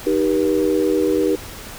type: chord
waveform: sine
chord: Eb augmented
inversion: none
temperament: equal with one note detuned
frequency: 311.1 / 392 / 481.2 Hz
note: Eb4 / G4 / B4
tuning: 0 / 0 / -45 cents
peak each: -19 / -19 / -20 dBFS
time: 0.06-1.36 s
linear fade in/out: 10 ms
effects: pink hiss -35 dBFS RMS until 1.78 s